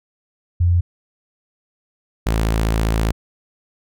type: tone pair in turn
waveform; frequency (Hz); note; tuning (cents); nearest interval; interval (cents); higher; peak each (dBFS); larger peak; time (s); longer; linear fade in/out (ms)
sine / sawtooth; 87.31 / 55; F2 / A1; 0 / 0; minor sixth; 800; first; -12; neither; 0.6-0.81 / 2.26-3.12; second; 10
effects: none